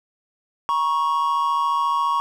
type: tone pair together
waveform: triangle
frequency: 951.7 / 1106 Hz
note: A#5 / C#6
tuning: +36 / -4 cents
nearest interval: minor third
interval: 260 cents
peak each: -21 / -18 dBFS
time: 0.69-2.2 s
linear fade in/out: 0 ms
effects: none